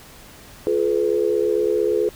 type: chord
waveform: sine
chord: F diminished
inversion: none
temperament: equal with one note detuned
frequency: 349.2 / 425 / 493.9 Hz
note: F4 / Ab4 / Cb5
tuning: 0 / +40 / 0 cents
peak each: -23 / -19 / -23 dBFS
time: 0.67-2.09 s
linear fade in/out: 0 ms
effects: pink hiss -44 dBFS RMS until 2.15 s